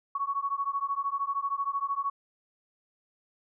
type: beating tone pair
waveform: sine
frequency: 1108.7 / 1121.7 Hz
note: C#6 / C#6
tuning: 0 / +20 cents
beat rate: 13 Hz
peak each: -31 dBFS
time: 0.15-2.1 s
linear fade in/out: 5 ms
effects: none